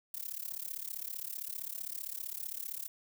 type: noise with amplitude modulation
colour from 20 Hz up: violet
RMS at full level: -37 dBFS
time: 0.14-2.88 s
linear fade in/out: 2 ms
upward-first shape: sine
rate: 35.4 Hz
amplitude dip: 95%
effects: none